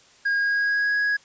triangle tone with pitch glide, 1630 to 1662.3 Hz, G#6 to G#6, -33 to +1 cents, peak -18 dBFS, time 0.25-1.17 s, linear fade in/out 10 ms, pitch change +34 cents, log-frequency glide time 0.36-0.96 s, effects white hiss -54 dBFS RMS until 1.24 s + resampled to 16000 Hz

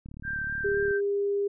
click train, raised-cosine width 5 ms, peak -30 dBFS, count 32, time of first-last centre 0.06-0.909 s, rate 36.5 Hz
sine tone with vibrato, 1573 Hz, G6, 6 cents sharp, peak -29 dBFS, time 0.23-1.01 s, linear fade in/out 50 ms, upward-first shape square, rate 3.9 Hz, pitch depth 10 cents each way
sine tone, 402.9 Hz, G4, 48 cents sharp, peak -24 dBFS, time 0.64-1.48 s, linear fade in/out 10 ms
effects none

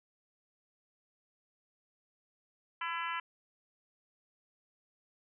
harmonic tone, 335.6 Hz, E4, 31 cents sharp, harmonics 3 / 4 / 5 / 6 / 7 / 8 / 9, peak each -38 / -40 / -42 / -44 / -45 / -46 / -47 dBFS, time 2.81-3.2 s, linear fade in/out 5 ms, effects none

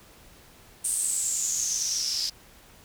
white noise with band-pass filter sweep, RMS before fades -28 dBFS, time 0.84-2.3 s, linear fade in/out 10 ms, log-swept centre 9000 to 4900 Hz, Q 9.1, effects pink hiss -53 dBFS RMS until 2.84 s

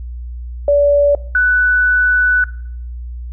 sine tone pair in turn, 575 / 1488.8 Hz, D5 / F#6, -37 / +10 cents, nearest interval octave + major third, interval 1647 cents, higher second, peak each -8 / -9 dBFS, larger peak first, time 0.68-1.15 / 1.35-2.44 s, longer second, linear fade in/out 2 ms, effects noise-tail reverb RT60 0.6 s tail -20 dB re dry + added 60 Hz sine -24 dBFS peak until 3.32 s

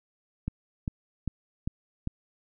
click train, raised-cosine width 5 ms, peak -17 dBFS, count 5, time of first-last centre 0.48-2.074 s, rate 2.51 Hz, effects none

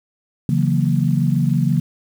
sine chord, F# dominant seventh, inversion second, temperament equal, 138.59 / 164.81 / 185 / 233.1 Hz, C#3 / E3 / F#3 / A#3, 0 / 0 / 0 / 0 cents, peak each -18 / -19 / -22 / -22 dBFS, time 0.49-1.8 s, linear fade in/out 2 ms, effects 7-bit

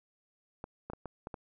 clicks, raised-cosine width 1 ms, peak -26 dBFS, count 6, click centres 0.641 / 0.9 / 0.934 / 1.057 / 1.271 / 1.342 s, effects none

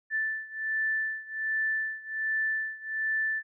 sine beating tone pair, 1760 / 1761.3 Hz, A6 / A6, 0 / +1 cents, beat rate 1.3 Hz, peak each -30 / -32 dBFS, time 0.1-3.43 s, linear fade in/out 50 ms, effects none

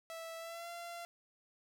sawtooth tone with pitch glide, 657 to 686.5 Hz, E5 to F5, -6 to -30 cents, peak -40 dBFS, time 0.1-1.05 s, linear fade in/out 0 ms, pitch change +76 cents, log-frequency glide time 0.38-0.69 s, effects none

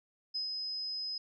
sine tone with ADSR envelope, 5060 Hz, D#8, 28 cents sharp, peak -32 dBFS, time 0.34-1.18 s, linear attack 17 ms, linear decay 120 ms, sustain -3 dB, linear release 4 ms, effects none

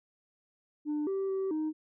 sine tone with pitch steps, 298.7 / 388.1 / 384.5 / 310.7 Hz, D4 / G4 / G4 / D#4, +29 / -17 / -33 / -2 cents, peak -27 dBFS, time 0.85-1.73 s, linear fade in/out 50 ms, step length 220 ms, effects tanh soft clip ceiling -28 dBFS

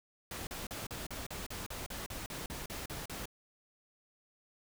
pink noise bursts, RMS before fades -42 dBFS, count 15, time 0.31-3.256 s, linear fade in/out 2 ms, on 160 ms, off 39 ms, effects none

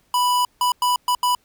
square tone bursts at uneven times, 988 Hz, B5, in tune, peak -17 dBFS, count 5, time 0.14-0.45 / 0.61-0.72 / 0.82-0.96 / 1.08-1.15 / 1.23-1.35 s, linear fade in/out 2 ms, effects pink hiss -62 dBFS RMS until 1.44 s

